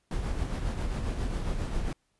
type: noise with tremolo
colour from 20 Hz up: brown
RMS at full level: -29 dBFS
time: 0.11-1.93 s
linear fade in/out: 2 ms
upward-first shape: sine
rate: 7.4 Hz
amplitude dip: 40%
effects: pink hiss -74 dBFS RMS until 2.19 s + resampled to 24000 Hz